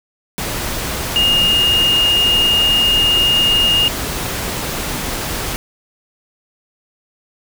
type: tone in noise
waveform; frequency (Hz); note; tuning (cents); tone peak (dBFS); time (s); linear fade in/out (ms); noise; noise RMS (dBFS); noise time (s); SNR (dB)
sine; 2841; F7; +29; -11; 1.16-3.88; 0; pink; -22; 0.38-5.56; +8
effects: none